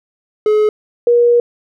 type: tone pair in turn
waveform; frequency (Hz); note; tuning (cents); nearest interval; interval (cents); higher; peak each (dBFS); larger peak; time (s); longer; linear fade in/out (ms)
triangle / sine; 425.6 / 477.7; G#4 / A#4; +42 / +42; major second; 200; second; -7; neither; 0.46-0.69 / 1.07-1.4; second; 2
effects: none